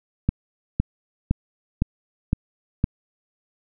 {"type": "click train", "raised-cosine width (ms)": 5, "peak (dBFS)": -6, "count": 6, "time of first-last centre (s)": [0.29, 2.841], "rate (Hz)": 1.96, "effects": []}